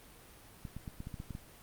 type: clicks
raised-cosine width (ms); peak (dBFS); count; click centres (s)
5; -29; 9; 0.652 / 0.766 / 0.878 / 1.004 / 1.071 / 1.142 / 1.201 / 1.307 / 1.351
effects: pink hiss -56 dBFS RMS until 1.62 s + Opus 32 kbps